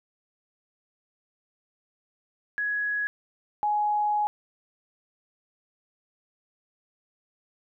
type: tone pair in turn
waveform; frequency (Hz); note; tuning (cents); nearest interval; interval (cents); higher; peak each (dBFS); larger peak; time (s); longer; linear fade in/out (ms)
sine; 1674 / 837; G#6 / G#5; +13 / +13; octave; 1200; first; -25 / -22; second; 2.58-3.07 / 3.63-4.27; second; 0
effects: none